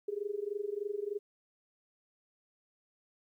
sine tone with amplitude modulation, 410 Hz, G#4, 22 cents flat, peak -30 dBFS, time 0.08-1.19 s, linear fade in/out 5 ms, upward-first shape sine, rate 23.3 Hz, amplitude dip 90%, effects 12-bit

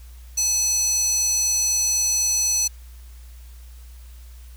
square tone with high-pass filter, 856 Hz, A5, 48 cents flat, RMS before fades -21 dBFS, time 0.37-2.68 s, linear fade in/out 10 ms, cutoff 5600 Hz, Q 5.6, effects added 60 Hz sine -39 dBFS peak until 4.56 s + white hiss -54 dBFS RMS until 4.56 s

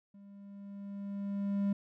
triangle tone with level ramp, 200 Hz, G3, 35 cents sharp, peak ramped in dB -50 to -25 dBFS, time 0.14-1.73 s, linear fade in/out 5 ms, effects none

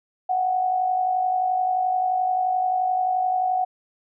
sine tone with amplitude modulation, 740 Hz, F#5, in tune, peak -17 dBFS, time 0.29-3.65 s, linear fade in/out 10 ms, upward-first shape sine, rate 51.5 Hz, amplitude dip 50%, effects none

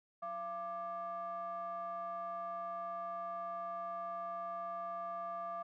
triangle ring-modulated tone, 249.7 Hz, B3, 19 cents sharp, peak -34 dBFS, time 0.22-5.63 s, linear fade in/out 10 ms, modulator 932 Hz, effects none

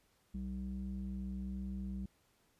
square tone with low-pass filter, 64.2 Hz, C2, 32 cents flat, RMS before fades -41 dBFS, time 0.34-2.06 s, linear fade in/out 5 ms, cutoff 220 Hz, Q 7.5, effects pink hiss -73 dBFS RMS until 2.59 s + resampled to 32000 Hz

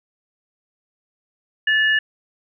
sine tone pair together, 1741.8 / 2876 Hz, A6 / F#7, -18 / -50 cents, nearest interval major sixth, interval 868 cents, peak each -15 / -22 dBFS, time 1.67-1.99 s, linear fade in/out 5 ms, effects none

